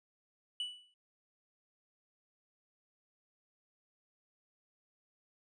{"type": "tone with exponential decay", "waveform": "triangle", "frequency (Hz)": 2960, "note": "F#7", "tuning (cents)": 0, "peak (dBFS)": -31, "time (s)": [0.6, 0.94], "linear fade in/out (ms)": 2, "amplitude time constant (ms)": 72, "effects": ["resampled to 22050 Hz"]}